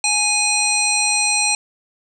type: harmonic tone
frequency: 830.6 Hz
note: G#5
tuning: in tune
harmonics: 1 / 3 / 5 / 7 / 9 / 10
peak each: -25 / -20 / -22 / -24 / -26 / -21 dBFS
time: 0.04-1.55 s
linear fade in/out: 2 ms
effects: none